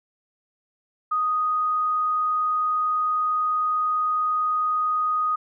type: tone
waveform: sine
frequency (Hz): 1244.5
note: D#6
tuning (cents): 0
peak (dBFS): -20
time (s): 1.11-5.36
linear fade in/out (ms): 10
effects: none